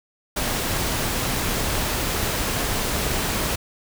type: noise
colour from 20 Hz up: pink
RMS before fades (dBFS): -24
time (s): 0.36-3.56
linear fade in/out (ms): 10
effects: none